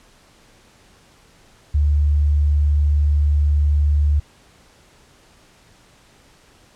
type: tone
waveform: sine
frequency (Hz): 73.42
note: D2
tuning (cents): 0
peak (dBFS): -13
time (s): 1.74-4.2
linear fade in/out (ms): 10
effects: pink hiss -52 dBFS RMS until 6.75 s + low-pass 9000 Hz 12 dB/octave